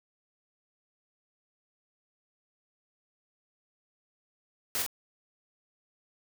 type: noise with echo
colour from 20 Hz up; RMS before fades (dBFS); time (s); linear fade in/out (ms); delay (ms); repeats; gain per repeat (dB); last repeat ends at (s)
white; -31; 4.75-4.82; 0; 44; 1; -3; 4.864
effects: none